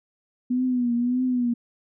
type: tone with vibrato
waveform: sine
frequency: 246.3 Hz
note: B3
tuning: 5 cents flat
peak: -20 dBFS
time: 0.5-1.54 s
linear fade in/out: 10 ms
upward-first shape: triangle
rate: 1.7 Hz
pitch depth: 77 cents each way
effects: none